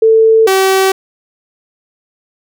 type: tone pair in turn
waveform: sine / sawtooth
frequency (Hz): 445 / 382.9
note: A4 / G4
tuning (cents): +20 / -41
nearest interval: minor third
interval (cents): 261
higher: first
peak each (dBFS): -4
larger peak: neither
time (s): 0.02-0.47 / 0.47-0.92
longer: neither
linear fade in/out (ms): 5
effects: none